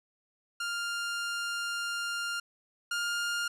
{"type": "tone pair in turn", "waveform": "sawtooth", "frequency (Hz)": [1400, 1408.9], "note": ["F6", "F6"], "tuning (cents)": [4, 15], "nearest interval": "unison", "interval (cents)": 11, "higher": "second", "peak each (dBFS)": [-28, -26], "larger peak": "second", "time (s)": [[0.6, 2.4], [2.91, 3.48]], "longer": "first", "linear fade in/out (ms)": 5, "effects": ["low-pass 10000 Hz 12 dB/octave"]}